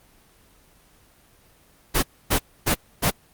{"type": "noise bursts", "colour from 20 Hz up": "pink", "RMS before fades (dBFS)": -19, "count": 4, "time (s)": [1.94, 3.11], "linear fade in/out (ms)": 20, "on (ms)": 90, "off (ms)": 270, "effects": ["pink hiss -56 dBFS RMS until 3.33 s", "Opus 24 kbps"]}